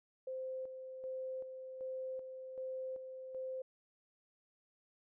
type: tone with tremolo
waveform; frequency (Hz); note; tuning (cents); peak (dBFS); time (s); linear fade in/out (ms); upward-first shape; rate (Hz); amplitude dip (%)
sine; 520; C5; -11; -39; 0.27-3.62; 5; square; 1.3; 50
effects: none